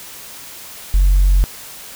sine tone, 46.25 Hz, F#1, in tune, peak -7 dBFS, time 0.94-1.44 s, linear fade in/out 0 ms, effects tanh soft clip ceiling -6 dBFS + white hiss -35 dBFS RMS until 1.95 s

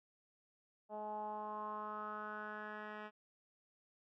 10% pulse tone with low-pass filter sweep, 211.9 Hz, G#3, 35 cents sharp, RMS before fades -45 dBFS, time 0.89-3.11 s, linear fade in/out 50 ms, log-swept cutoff 740 to 2100 Hz, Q 5.4, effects none

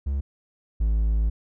triangle tone pair in turn, 69.3 / 54.03 Hz, C#2 / A1, 0 / -31 cents, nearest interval major third, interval 431 cents, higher first, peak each -21 / -17 dBFS, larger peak second, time 0.06-0.21 / 0.8-1.3 s, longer second, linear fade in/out 10 ms, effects none

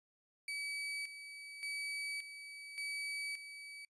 35% pulse tone with tremolo, 2285 Hz, D7, 48 cents flat, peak -37 dBFS, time 0.48-3.85 s, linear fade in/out 2 ms, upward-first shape square, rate 0.87 Hz, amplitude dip 65%, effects noise-tail reverb RT60 0.1 s tail -25 dB re dry + resampled to 24000 Hz

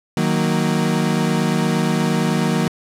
35% pulse chord, D# minor, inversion none, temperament equal with one note detuned, 156.19 / 185 / 233.1 Hz, D#3 / F#3 / A#3, +7 / 0 / 0 cents, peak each -19 dBFS, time 0.17-2.68 s, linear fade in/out 2 ms, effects low-pass 11000 Hz 12 dB/octave

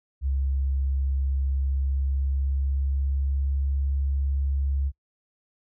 sine tone with pitch glide, 67.7 to 68.92 Hz, C#2 to C#2, -40 to -9 cents, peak -22 dBFS, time 0.21-4.92 s, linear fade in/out 50 ms, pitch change +31 cents, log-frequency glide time 1.56-3.78 s, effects noise-tail reverb RT60 0.1 s tail -25 dB re dry

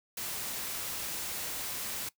white noise, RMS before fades -37 dBFS, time 0.17-2.09 s, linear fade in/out 5 ms, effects noise-tail reverb RT60 0.1 s tail -19 dB re dry

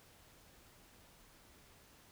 silence, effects pink hiss -63 dBFS RMS until 2.11 s

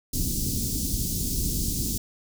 pink band-stop noise, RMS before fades -27 dBFS, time 0.13-1.98 s, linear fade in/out 5 ms, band 290 to 5000 Hz, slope 24 dB/octave, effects none

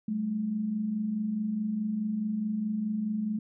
sine tone pair together, 190.36 / 215.1 Hz, F#3 / A3, +49 / -39 cents, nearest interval major second, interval 212 cents, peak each -37 / -28 dBFS, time 0.08-3.39 s, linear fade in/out 5 ms, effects none

